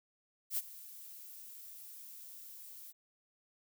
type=noise with ADSR envelope; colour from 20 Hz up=violet; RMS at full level=-33 dBFS; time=0.5-2.93 s; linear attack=76 ms; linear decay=36 ms; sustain=-18 dB; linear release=32 ms; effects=none